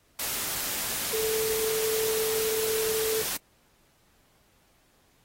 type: tone in noise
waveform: sine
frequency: 440 Hz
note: A4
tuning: in tune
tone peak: -27 dBFS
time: 1.13-3.22 s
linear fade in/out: 5 ms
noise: white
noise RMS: -31 dBFS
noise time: 0.19-3.37 s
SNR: +1 dB
effects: pink hiss -65 dBFS RMS until 5.24 s + AAC 48 kbps